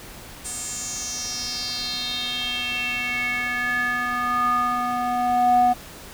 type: tone with band-pass filter sweep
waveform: square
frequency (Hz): 245.2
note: B3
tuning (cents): -12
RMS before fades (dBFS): -24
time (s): 0.44-5.74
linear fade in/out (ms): 20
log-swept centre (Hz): 8400 to 680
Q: 5.6
effects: pink hiss -41 dBFS RMS until 6.13 s